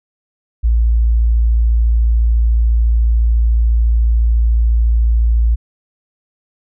sine tone, 57 Hz, A#1, 38 cents flat, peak -9 dBFS, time 0.63-5.56 s, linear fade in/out 20 ms, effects none

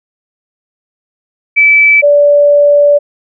sine tone pair in turn, 2309 / 579.9 Hz, D7 / D5, -30 / -22 cents, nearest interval 2 octaves, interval 2392 cents, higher first, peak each -3 dBFS, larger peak neither, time 1.56-2.02 / 2.02-2.99 s, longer second, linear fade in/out 20 ms, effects none

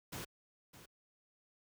pink noise with echo, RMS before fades -44 dBFS, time 0.12-0.25 s, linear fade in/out 10 ms, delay 610 ms, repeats 1, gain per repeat -13 dB, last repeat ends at 0.86 s, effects high-pass 60 Hz 12 dB/octave

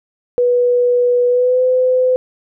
sine tone with pitch glide, 489.5 to 508.8 Hz, B4 to C5, -15 to -48 cents, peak -10 dBFS, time 0.38-2.16 s, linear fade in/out 0 ms, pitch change +67 cents, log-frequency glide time 1.28-1.62 s, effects none

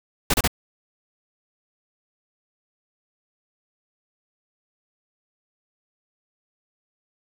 pink noise bursts, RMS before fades -19 dBFS, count 3, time 0.3-0.477 s, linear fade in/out 5 ms, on 39 ms, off 30 ms, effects none

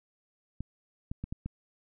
clicks, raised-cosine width 5 ms, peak -23 dBFS, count 5, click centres 0.606 / 1.115 / 1.24 / 1.325 / 1.46 s, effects none

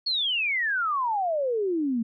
sine exponential sweep, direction down, 4435 to 220 Hz, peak -23 dBFS, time 0.06-2.03 s, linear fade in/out 10 ms, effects none

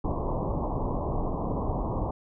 pink low-pass noise, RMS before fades -29 dBFS, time 0.04-2.11 s, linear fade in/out 5 ms, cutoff 1100 Hz, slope 96 dB/octave, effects none

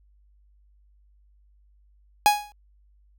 45% pulse tone with exponential decay, 830.6 Hz, G#5, in tune, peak -11 dBFS, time 2.26-2.52 s, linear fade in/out 0 ms, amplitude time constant 56 ms, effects added 50 Hz sine -56 dBFS peak until 3.18 s

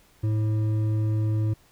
sine tone with hard clipping, 108.1 Hz, A2, 30 cents flat, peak -23 dBFS, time 0.23-1.54 s, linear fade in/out 10 ms, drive 7 dB, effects pink hiss -59 dBFS RMS until 1.71 s

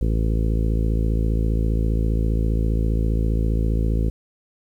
harmonic tone, 55 Hz, A1, in tune, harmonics 1 / 2 / 3 / 4 / 5 / 6 / 7 / 8 / 9, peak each -19 / -25 / -29 / -31 / -33 / -35 / -36 / -37 / -38 dBFS, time 0.01-4.1 s, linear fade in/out 5 ms, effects 9-bit

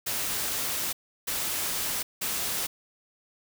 white noise bursts at uneven times, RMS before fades -30 dBFS, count 3, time 0.06-0.93 / 1.27-2.03 / 2.21-2.67 s, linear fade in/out 10 ms, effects none

